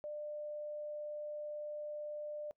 sine tone, 597 Hz, D5, 28 cents sharp, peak -40 dBFS, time 0.04-2.51 s, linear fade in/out 0 ms, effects noise-tail reverb RT60 0.1 s tail -23 dB re dry

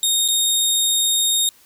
20% pulse tone with dropouts, 3707 Hz, A#7, 10 cents flat, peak -10 dBFS, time 0.03-1.49 s, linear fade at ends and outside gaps 1 ms, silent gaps 0.279-0.285 s, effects white hiss -52 dBFS RMS until 1.65 s

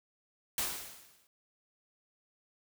white noise with exponential decay, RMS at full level -31 dBFS, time 0.58-1.27 s, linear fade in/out 1 ms, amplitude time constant 150 ms, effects none

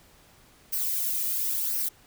violet noise with flanger, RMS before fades -28 dBFS, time 0.72-1.89 s, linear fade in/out 10 ms, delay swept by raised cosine 0.27 to 1.87 ms, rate 0.95 Hz, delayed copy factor -0.5, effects pink hiss -57 dBFS RMS until 2.06 s

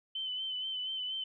sine tone with vibrato, 3050 Hz, G7, 48 cents flat, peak -34 dBFS, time 0.15-1.24 s, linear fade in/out 5 ms, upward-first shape sine, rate 4.2 Hz, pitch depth 37 cents each way, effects none

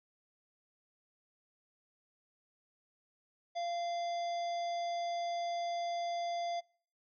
harmonic tone, 690 Hz, F5, 21 cents flat, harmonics 1 / 3 / 5 / 7 / 9, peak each -34 / -50 / -50 / -52 / -59 dBFS, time 3.55-6.61 s, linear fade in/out 20 ms, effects noise-tail reverb RT60 0.5 s tail -25 dB re dry

